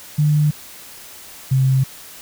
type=tone pair in turn; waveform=sine; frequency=150 / 132.44 Hz; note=D3 / C3; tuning=+37 / +21 cents; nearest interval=major second; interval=216 cents; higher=first; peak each=-12 dBFS; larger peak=neither; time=0.18-0.51 / 1.51-1.84 s; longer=neither; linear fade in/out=10 ms; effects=white hiss -39 dBFS RMS until 2.21 s